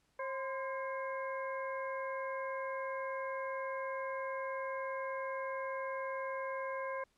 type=harmonic tone with a mistuned harmonic; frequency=537 Hz; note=C5; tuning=45 cents sharp; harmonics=1 / 2 / 3 / 4; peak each=-39 / -41 / -46 / -48 dBFS; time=0.19-7.04 s; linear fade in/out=5 ms; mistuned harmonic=2; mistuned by=-65 cents; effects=pink hiss -75 dBFS RMS until 7.17 s + low-pass 10000 Hz 12 dB/octave